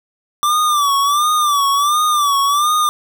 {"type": "tone with vibrato", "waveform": "square", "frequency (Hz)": 1169, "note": "D6", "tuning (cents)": -8, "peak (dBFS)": -13, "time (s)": [0.43, 2.89], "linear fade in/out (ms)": 0, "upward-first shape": "sine", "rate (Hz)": 1.4, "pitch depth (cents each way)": 92, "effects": []}